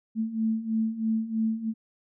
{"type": "beating tone pair", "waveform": "sine", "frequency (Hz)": [220, 223.1], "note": ["A3", "A3"], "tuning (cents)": [0, 24], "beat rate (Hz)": 3.1, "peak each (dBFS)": [-30, -26], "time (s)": [0.15, 1.74], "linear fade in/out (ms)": 50, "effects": []}